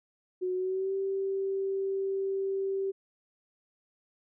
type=tone with pitch glide; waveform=sine; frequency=366.8 to 388.6 Hz; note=F#4 to G4; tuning=-15 to -15 cents; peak=-28 dBFS; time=0.41-2.92 s; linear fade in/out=20 ms; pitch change=+100 cents; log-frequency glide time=0.54-0.94 s; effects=none